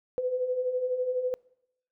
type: beating tone pair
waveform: sine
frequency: 493.9 / 505.9 Hz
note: B4 / B4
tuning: 0 / +42 cents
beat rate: 12 Hz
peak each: -34 / -27 dBFS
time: 0.18-1.34 s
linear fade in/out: 0 ms
effects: noise-tail reverb RT60 0.8 s tail -26 dB re dry